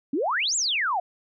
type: exponential two-way sweep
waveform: sine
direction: up then down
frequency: 252.7 to 7850 to 671 Hz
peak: -22 dBFS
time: 0.13-1 s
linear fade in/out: 5 ms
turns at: 0.56 s
effects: none